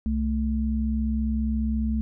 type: tone pair together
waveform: sine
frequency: 65.41 / 220 Hz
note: C2 / A3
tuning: 0 / 0 cents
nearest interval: octave + major sixth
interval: 2100 cents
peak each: -25 dBFS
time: 0.06-2.01 s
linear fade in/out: 0 ms
effects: none